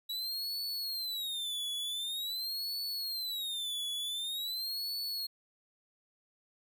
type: tone with vibrato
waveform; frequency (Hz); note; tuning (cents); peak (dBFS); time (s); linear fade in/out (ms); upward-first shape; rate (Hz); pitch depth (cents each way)
45% pulse; 3887; B7; -28; -34; 0.09-5.27; 10; sine; 0.46; 230
effects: none